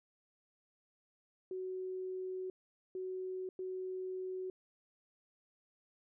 sine tone bursts at uneven times, 372.4 Hz, F#4, 11 cents sharp, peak -38 dBFS, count 3, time 1.51-2.5 / 2.95-3.49 / 3.59-4.5 s, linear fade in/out 2 ms, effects none

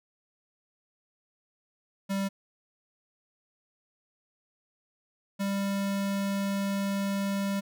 square tone pair in turn, 196 / 197.93 Hz, G3 / G3, 0 / +17 cents, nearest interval unison, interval 17 cents, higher second, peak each -28 dBFS, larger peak neither, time 2.09-2.29 / 5.39-7.61 s, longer second, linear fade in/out 20 ms, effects none

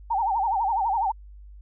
sine tone with vibrato, 845 Hz, G#5, 30 cents sharp, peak -21 dBFS, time 0.1-1.12 s, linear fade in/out 10 ms, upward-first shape sine, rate 12 Hz, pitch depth 190 cents each way, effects added 50 Hz sine -42 dBFS peak until 1.61 s

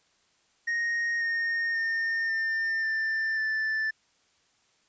triangle tone with pitch steps, 1864.7 / 1843.3 / 1822.1 / 1801.2 / 1780.5 / 1760 Hz, A#6 / A#6 / A#6 / A6 / A6 / A6, 0 / -20 / -40 / +40 / +20 / 0 cents, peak -24 dBFS, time 0.67-3.91 s, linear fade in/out 10 ms, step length 540 ms, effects white hiss -67 dBFS RMS until 4.88 s + resampled to 16000 Hz

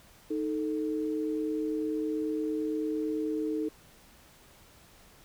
sine tone pair together, 311.1 / 440 Hz, D#4 / A4, 0 / 0 cents, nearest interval tritone, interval 600 cents, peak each -30 / -33 dBFS, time 0.3-3.69 s, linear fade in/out 10 ms, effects pink hiss -57 dBFS RMS until 5.24 s

